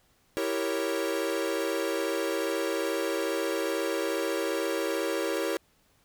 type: chord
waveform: 45% pulse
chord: E diminished seventh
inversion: none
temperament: equal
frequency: 329.6 / 392 / 466.2 / 554.4 Hz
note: E4 / G4 / Bb4 / Db5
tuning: 0 / 0 / 0 / 0 cents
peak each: -33 dBFS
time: 0.37-5.57 s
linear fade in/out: 0 ms
effects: pink hiss -66 dBFS RMS until 6.04 s